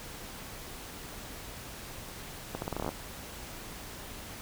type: accelerating click train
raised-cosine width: 1 ms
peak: -19 dBFS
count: 11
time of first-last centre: 2.55-2.89 s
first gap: 71 ms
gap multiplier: 0.82
effects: pink hiss -44 dBFS RMS until 4.41 s